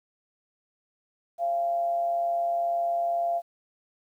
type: tone with amplitude modulation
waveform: sine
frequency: 687 Hz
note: F5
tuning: 29 cents flat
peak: -22 dBFS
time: 1.38-3.42 s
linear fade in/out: 50 ms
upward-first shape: sine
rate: 142 Hz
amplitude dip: 35%
effects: 10-bit